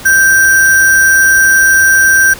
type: tone with sample-and-hold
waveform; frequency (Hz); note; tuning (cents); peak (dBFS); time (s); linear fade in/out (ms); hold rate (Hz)
sine; 1568; G6; 0; -4; 0.05-2.34; 10; 7350
effects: pink hiss -29 dBFS RMS until 2.39 s